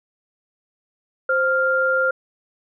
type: tone pair together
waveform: sine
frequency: 523.2 / 1396.9 Hz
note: C5 / F6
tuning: 0 / 0 cents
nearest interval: octave + perfect fourth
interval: 1700 cents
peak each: -20 / -18 dBFS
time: 1.29-2.11 s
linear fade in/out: 5 ms
effects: none